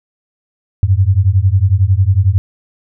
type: beating tone pair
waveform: sine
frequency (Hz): 90.6 / 101.6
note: F#2 / G#2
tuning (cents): -36 / -38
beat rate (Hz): 11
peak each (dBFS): -11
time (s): 0.83-2.38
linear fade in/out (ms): 0
effects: none